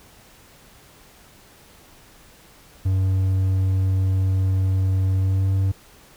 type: tone with pitch glide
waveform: triangle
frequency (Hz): 94.8 to 96.23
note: F#2 to G2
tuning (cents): +43 to -32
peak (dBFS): -15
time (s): 2.85-5.72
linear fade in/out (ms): 10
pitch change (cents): +25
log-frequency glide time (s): 5.16-5.52
effects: pink hiss -50 dBFS RMS until 6.16 s